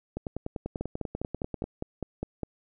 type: two click trains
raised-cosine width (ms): 2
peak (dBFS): -19 / -18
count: 16 / 9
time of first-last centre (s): 0.17-1.641 / 0.81-2.433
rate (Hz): 10.2 / 4.93
effects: none